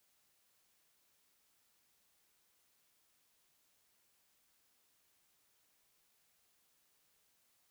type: silence
effects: white hiss -75 dBFS RMS until 7.7 s

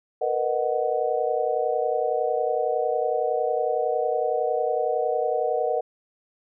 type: chord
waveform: sine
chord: B major seventh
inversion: third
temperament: just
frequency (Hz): 463 / 493.9 / 617.4 / 740.8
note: A#4 / B4 / D#5 / F#5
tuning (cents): -12 / 0 / -14 / +2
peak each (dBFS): -27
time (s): 0.21-5.81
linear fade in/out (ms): 10
effects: none

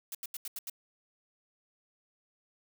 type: noise bursts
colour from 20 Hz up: blue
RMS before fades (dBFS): -39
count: 6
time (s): 0.12-0.698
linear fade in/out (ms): 2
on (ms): 28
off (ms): 82
effects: none

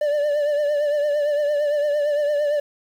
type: tone with vibrato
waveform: triangle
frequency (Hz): 587.3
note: D5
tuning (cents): 0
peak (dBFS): -16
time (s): 0.01-2.6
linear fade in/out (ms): 5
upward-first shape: triangle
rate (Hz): 8.8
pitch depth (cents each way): 54
effects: 8-bit

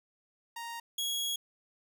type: tone pair in turn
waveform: sawtooth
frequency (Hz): 932.3 / 3322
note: A#5 / G#7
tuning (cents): 0 / 0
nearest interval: octave + minor seventh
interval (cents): 2200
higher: second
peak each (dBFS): -35 / -28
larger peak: second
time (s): 0.56-0.8 / 0.98-1.36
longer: second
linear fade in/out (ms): 5
effects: none

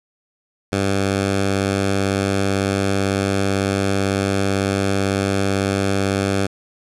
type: tone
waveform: 10% pulse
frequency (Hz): 98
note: G2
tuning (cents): 0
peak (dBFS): -9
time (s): 0.72-6.47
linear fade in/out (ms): 10
effects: resampled to 24000 Hz + 7-bit

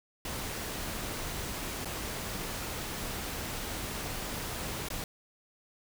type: noise with dropouts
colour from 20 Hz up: pink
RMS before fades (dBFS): -37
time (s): 0.25-5.04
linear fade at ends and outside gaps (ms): 2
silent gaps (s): 1.848-1.855 / 4.886-4.902
effects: none

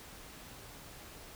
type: silence
effects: pink hiss -51 dBFS RMS until 1.35 s

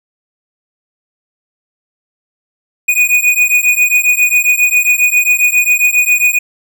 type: beating tone pair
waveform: square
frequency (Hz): 2468 / 2475.4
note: D#7 / D#7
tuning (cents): -15 / -9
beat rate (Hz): 7.4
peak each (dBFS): -12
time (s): 2.88-6.39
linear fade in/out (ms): 10
effects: none

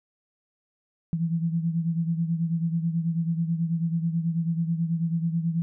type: beating tone pair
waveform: sine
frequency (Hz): 164.81 / 174.01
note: E3 / F3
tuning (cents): 0 / -6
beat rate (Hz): 9.2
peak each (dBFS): -24 / -30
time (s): 1.13-5.62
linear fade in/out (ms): 0
effects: none

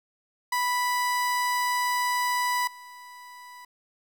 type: tone with level steps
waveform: 30% pulse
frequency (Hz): 987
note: B5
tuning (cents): -1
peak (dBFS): -21 / -41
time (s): 0.52-3.65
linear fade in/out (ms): 5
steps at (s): 2.67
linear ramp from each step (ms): 5
effects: 10-bit

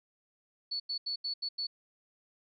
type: tone bursts at uneven times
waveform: sine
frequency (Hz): 4435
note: C#8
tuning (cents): 0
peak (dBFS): -32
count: 6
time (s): 0.71-0.8 / 0.89-0.98 / 1.06-1.16 / 1.24-1.34 / 1.42-1.49 / 1.58-1.67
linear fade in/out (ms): 10
effects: none

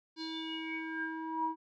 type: tone with low-pass filter sweep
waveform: square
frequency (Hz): 321.4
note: E4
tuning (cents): -44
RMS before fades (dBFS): -38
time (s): 0.16-1.56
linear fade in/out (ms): 50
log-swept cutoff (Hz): 4600 to 830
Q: 10
effects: none

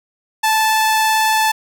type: tone with vibrato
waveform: sawtooth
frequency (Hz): 875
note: A5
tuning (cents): -10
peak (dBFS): -9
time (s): 0.43-1.52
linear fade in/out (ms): 10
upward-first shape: triangle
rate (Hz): 18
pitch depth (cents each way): 12
effects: none

